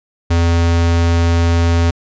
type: tone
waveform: square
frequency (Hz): 84.6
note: E2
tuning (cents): +45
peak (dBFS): -11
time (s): 0.3-1.91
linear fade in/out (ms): 10
effects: resampled to 16000 Hz